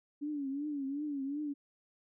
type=tone with vibrato; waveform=sine; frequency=284.6 Hz; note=C#4; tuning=46 cents sharp; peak=-34 dBFS; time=0.21-1.54 s; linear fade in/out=20 ms; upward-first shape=triangle; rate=2.7 Hz; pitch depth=120 cents each way; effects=none